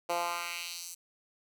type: tone with high-pass filter sweep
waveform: 10% pulse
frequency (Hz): 172.6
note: F3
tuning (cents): -20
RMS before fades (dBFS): -36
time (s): 0.09-0.95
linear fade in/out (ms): 10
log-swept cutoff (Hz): 530 to 7800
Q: 1.5
effects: none